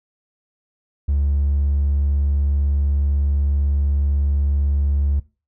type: tone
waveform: triangle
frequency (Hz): 71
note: C#2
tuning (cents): +42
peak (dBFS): -13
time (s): 1.08-5.2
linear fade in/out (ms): 10
effects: noise-tail reverb RT60 0.3 s tail -21 dB re dry + tanh soft clip ceiling -10 dBFS